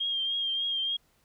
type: tone with vibrato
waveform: sine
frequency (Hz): 3217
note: G7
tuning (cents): +44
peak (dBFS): -27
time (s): 0-0.97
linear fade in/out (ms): 10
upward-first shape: triangle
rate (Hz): 3.4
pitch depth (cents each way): 40
effects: pink hiss -68 dBFS RMS until 1.24 s